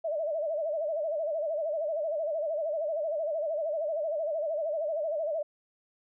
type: tone with vibrato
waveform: sine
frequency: 622.3 Hz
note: D#5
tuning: in tune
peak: -28 dBFS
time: 0.04-5.43 s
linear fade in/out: 10 ms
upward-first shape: sine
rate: 13 Hz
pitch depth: 120 cents each way
effects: none